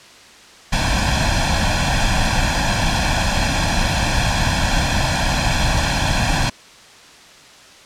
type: noise with comb filter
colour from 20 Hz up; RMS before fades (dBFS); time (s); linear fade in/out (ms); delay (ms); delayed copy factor
pink; -17; 0.72-6.5; 10; 1.2; +0.85
effects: white hiss -43 dBFS RMS until 7.85 s + low-pass 6000 Hz 12 dB/octave